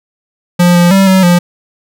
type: tone with pitch steps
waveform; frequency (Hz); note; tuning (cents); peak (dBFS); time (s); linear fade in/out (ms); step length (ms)
square; 176 / 174.4 / 193.9 / 189 / 175.4; F3 / F3 / G3 / F#3 / F3; +14 / -2 / -19 / +37 / +8; -5; 0.59-1.39; 10; 160
effects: none